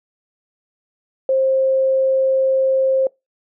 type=tone; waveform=sine; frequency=530 Hz; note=C5; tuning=22 cents sharp; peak=-13 dBFS; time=1.29-3.07 s; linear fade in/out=2 ms; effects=noise-tail reverb RT60 0.2 s tail -24 dB re dry